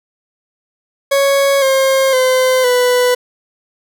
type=tone with pitch steps; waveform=40% pulse; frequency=554.4 / 534 / 514.3 / 495.3 Hz; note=C#5 / C5 / C5 / B4; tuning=0 / +35 / -30 / +5 cents; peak=-9 dBFS; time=1.11-3.15 s; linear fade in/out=10 ms; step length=510 ms; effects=none